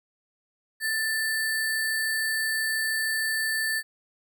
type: tone with sample-and-hold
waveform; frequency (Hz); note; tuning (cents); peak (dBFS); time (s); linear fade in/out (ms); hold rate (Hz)
sine; 1767; A6; +7; -24; 0.8-3.83; 50; 6300
effects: none